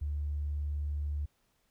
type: tone with tanh clipping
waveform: triangle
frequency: 73.42 Hz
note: D2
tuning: in tune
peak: -31 dBFS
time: 0.01-1.26 s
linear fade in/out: 10 ms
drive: 4 dB
effects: pink hiss -74 dBFS RMS until 1.7 s